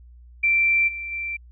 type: tone with level steps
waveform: sine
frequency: 2349 Hz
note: D7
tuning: in tune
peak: -16 / -29 / -26 dBFS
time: 0.43-1.37 s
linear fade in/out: 10 ms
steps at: 0.87 / 1.11 s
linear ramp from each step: 20 ms
effects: added 60 Hz sine -44 dBFS peak until 1.51 s